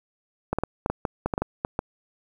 clicks, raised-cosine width 1 ms, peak -10 dBFS, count 12, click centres 0.53 / 0.586 / 0.636 / 0.861 / 0.9 / 1.052 / 1.26 / 1.338 / 1.379 / 1.42 / 1.649 / 1.791 s, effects 8-bit

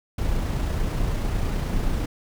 brown noise with amplitude modulation, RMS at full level -23 dBFS, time 0.18-2.06 s, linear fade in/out 5 ms, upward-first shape sine, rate 29.1 Hz, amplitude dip 25%, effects none

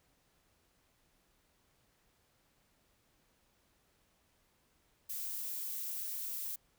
violet noise, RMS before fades -40 dBFS, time 5.09-6.56 s, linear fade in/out 10 ms, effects pink hiss -73 dBFS RMS until 6.78 s

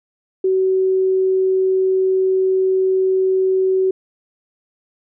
sine tone, 377.6 Hz, F#4, 35 cents sharp, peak -13 dBFS, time 0.44-3.91 s, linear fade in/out 5 ms, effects none

